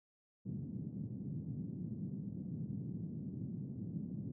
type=band-pass noise; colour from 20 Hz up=white; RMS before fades=-43 dBFS; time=0.45-4.32 s; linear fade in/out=10 ms; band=120 to 210 Hz; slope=24 dB/octave; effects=none